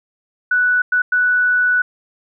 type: tone bursts at uneven times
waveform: sine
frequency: 1481 Hz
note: F#6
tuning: 1 cent sharp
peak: -12 dBFS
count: 3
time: 0.51-0.82 / 0.92-1.02 / 1.12-1.82 s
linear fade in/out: 5 ms
effects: none